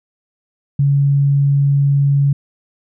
sine tone, 140.6 Hz, C#3, 25 cents sharp, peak -10 dBFS, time 0.79-2.33 s, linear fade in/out 5 ms, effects none

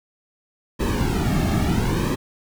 brown noise with flanger, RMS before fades -21 dBFS, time 0.79-2.16 s, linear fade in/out 20 ms, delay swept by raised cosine 1.4 to 2.06 ms, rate 0.75 Hz, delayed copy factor -0.8, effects none

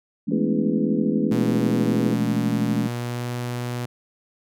sine chord, A major seventh, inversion second, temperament equal with one note detuned, 164.81 / 207.7 / 220 / 283 Hz, E3 / G#3 / A3 / C#4, 0 / 0 / 0 / +36 cents, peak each -29 / -25 / -25 / -26 dBFS, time 0.27-2.88 s, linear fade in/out 20 ms
harmonic tone, 82.6 Hz, E2, 4 cents sharp, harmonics 3 / 4 / 5 / 6, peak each -26 / -28 / -30 / -32 dBFS, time 0.31-2.14 s, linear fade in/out 5 ms
sawtooth tone with pitch glide, 120 to 121.89 Hz, B2 to B2, -49 to -22 cents, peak -22 dBFS, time 1.31-3.86 s, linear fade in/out 10 ms, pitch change +27 cents, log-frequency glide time 2.88-3.33 s
effects none

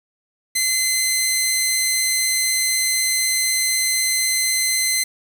10% pulse tone, 2056 Hz, C7, 31 cents flat, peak -8 dBFS, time 0.55-5.04 s, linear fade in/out 10 ms, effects 7-bit

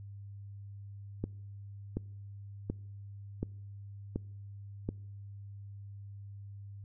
click train, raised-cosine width 3 ms, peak -20 dBFS, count 6, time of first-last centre 1.24-4.89 s, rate 1.37 Hz, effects noise-tail reverb RT60 0.9 s tail -25 dB re dry + added 100 Hz sine -44 dBFS peak until 6.84 s

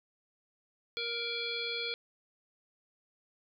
harmonic tone with a mistuned harmonic, 468.9 Hz, A#4, 10 cents sharp, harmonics 1 / 3 / 5 / 7 / 9 / 10, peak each -41 / -45 / -39 / -38 / -40 / -47 dBFS, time 0.97-1.94 s, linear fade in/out 0 ms, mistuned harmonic 7, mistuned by +43 cents, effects none

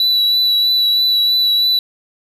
triangle tone with vibrato, 3948 Hz, B7, 1 cent flat, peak -10 dBFS, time 0-1.79 s, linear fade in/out 2 ms, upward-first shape triangle, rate 3.1 Hz, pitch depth 19 cents each way, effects none

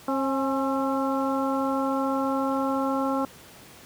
harmonic tone with a mistuned harmonic, 268.6 Hz, C4, 46 cents sharp, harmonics 1 / 2 / 3 / 4 / 5, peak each -26 / -29 / -31 / -32 / -33 dBFS, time 0.08-3.25 s, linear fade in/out 2 ms, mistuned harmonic 3, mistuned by +49 cents, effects pink hiss -48 dBFS RMS until 3.85 s + high-pass 80 Hz 12 dB/octave

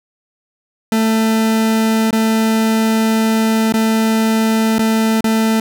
40% pulse tone with dropouts, 221.8 Hz, A3, 14 cents sharp, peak -11 dBFS, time 0.92-5.6 s, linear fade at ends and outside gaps 2 ms, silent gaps 2.108-2.128 / 3.724-3.739 / 4.784-4.792 / 5.208-5.242 s, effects none

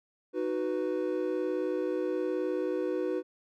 triangle chord, B major, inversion first, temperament equal, 311.1 / 370 / 493.9 Hz, D#4 / F#4 / B4, 0 / 0 / 0 cents, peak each -32 / -30 / -31 dBFS, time 0.33-3.23 s, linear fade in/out 50 ms, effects none

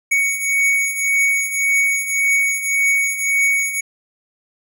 square beating tone pair, 2232 / 2233.8 Hz, C#7 / C#7, +11 / +13 cents, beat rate 1.8 Hz, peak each -22 / -17 dBFS, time 0.11-3.81 s, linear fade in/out 10 ms, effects none

